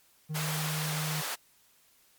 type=tone; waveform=triangle; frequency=154.5 Hz; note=D#3; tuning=12 cents flat; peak=-30 dBFS; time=0.29-1.22 s; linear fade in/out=20 ms
type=high-pass noise; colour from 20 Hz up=pink; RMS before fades=-35 dBFS; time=0.34-1.36 s; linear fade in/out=20 ms; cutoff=730 Hz; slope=12 dB/octave
effects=white hiss -64 dBFS RMS until 2.18 s + MP3 96 kbps